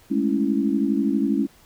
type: chord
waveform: sine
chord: A major seventh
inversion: third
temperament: equal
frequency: 207.7 / 220 / 277.2 / 329.6 Hz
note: G#3 / A3 / C#4 / E4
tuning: 0 / 0 / 0 / 0 cents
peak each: -24 / -26 / -22 / -26 dBFS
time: 0.1-1.47 s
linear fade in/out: 20 ms
effects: pink hiss -54 dBFS RMS until 1.65 s